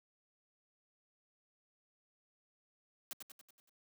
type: noise with echo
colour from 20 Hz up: white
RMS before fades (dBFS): -43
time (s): 3.11-3.13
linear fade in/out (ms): 0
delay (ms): 94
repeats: 6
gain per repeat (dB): -5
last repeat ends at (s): 3.694
effects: high-pass 200 Hz 12 dB/octave